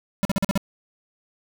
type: tone bursts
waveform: square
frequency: 196 Hz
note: G3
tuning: in tune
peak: -19 dBFS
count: 6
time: 0.23-0.576 s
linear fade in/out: 0 ms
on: 21 ms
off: 44 ms
effects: none